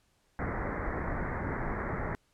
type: low-pass noise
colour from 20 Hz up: pink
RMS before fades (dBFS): -34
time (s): 0.39-2.15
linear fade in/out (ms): 0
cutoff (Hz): 2100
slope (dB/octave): 96
effects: pink hiss -71 dBFS RMS until 2.33 s + low-pass 11000 Hz 12 dB/octave